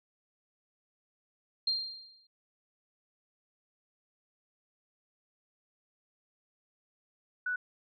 sine tone with exponential decay, 4191 Hz, C8, 2 cents sharp, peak -25 dBFS, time 1.67-2.27 s, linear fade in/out 5 ms, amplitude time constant 130 ms
sine tone, 1480 Hz, F#6, in tune, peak -30 dBFS, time 7.46-7.56 s, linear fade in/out 5 ms
effects none

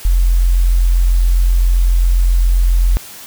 sine tone, 43.75 Hz, F1, 4 cents sharp, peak -8 dBFS, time 0.05-2.97 s, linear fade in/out 0 ms, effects white hiss -34 dBFS RMS until 3.26 s

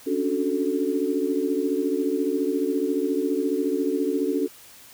sine chord, D major seventh, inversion third, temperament equal with one note detuned, 277.2 / 291.6 / 370 / 440 Hz, C#4 / D4 / F#4 / A4, 0 / -12 / 0 / 0 cents, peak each -27 dBFS, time 0.06-4.48 s, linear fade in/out 20 ms, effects white hiss -48 dBFS RMS until 4.93 s

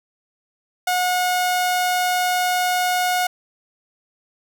sawtooth tone, 725 Hz, F#5, 35 cents flat, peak -14 dBFS, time 0.87-3.27 s, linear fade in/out 5 ms, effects none

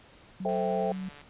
sine tone, 187.5 Hz, F#3, 23 cents sharp, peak -33 dBFS, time 0.4-1.09 s, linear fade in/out 5 ms
sine chord, A minor seventh, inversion none, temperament equal, 440 / 523.3 / 659.3 / 784 Hz, A4 / C5 / E5 / G5, 0 / 0 / 0 / 0 cents, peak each -32 dBFS, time 0.45-0.92 s, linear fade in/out 2 ms
click train, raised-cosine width 0.3 ms, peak -34 dBFS, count 106, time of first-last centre 0.49-1.214 s, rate 145 Hz
effects pink hiss -55 dBFS RMS until 1.29 s + resampled to 8000 Hz

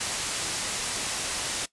white low-pass noise, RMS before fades -31 dBFS, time 0-1.66 s, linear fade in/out 10 ms, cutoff 10000 Hz, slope 24 dB/octave, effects noise-tail reverb RT60 0.1 s tail -18 dB re dry + resampled to 24000 Hz

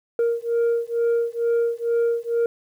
sine beating tone pair, 466.2 / 468.4 Hz, A#4 / A#4, 0 / +8 cents, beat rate 2.2 Hz, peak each -20 / -20 dBFS, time 0.19-2.46 s, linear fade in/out 2 ms, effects tanh soft clip ceiling -16 dBFS + 9-bit

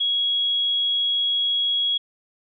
sine tone, 3322 Hz, G#7, in tune, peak -19 dBFS, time 0-1.98 s, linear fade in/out 10 ms, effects none

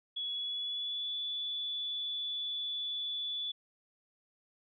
sine tone with pitch glide, 3376 to 3453 Hz, G#7 to A7, +28 to -33 cents, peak -34 dBFS, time 0.16-3.52 s, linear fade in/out 10 ms, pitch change +39 cents, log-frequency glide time 0.32-1.14 s, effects none

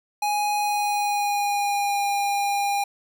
square tone with pitch glide, 830.6 to 806.5 Hz, G#5 to G5, 0 to +49 cents, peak -22 dBFS, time 0.22-2.84 s, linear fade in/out 5 ms, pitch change -51 cents, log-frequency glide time 0.56-2.05 s, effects none

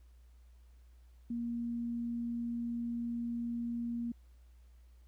sine tone, 235.7 Hz, A#3, 19 cents sharp, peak -34 dBFS, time 1.3-4.12 s, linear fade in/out 5 ms, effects added 60 Hz sine -56 dBFS peak until 5.07 s + pink hiss -75 dBFS RMS until 5.07 s

